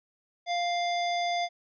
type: harmonic tone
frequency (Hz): 698.5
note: F5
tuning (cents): 0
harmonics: 1 / 3 / 5 / 7 / 9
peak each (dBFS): -27 / -35 / -37 / -41 / -48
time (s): 0.46-1.49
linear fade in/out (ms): 50
effects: none